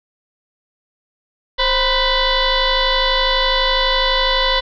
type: tone with frequency modulation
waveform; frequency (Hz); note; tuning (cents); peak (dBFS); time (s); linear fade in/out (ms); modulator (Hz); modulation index
sine; 1480; F#6; 0; -13; 1.58-4.61; 20; 502; 5.2
effects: none